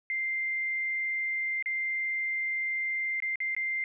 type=tone with dropouts; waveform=sine; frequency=2093 Hz; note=C7; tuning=in tune; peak=-28 dBFS; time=0.1-3.84 s; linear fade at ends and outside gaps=1 ms; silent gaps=1.625-1.659 / 3.202-3.223 / 3.357-3.403 / 3.549-3.565 s; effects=none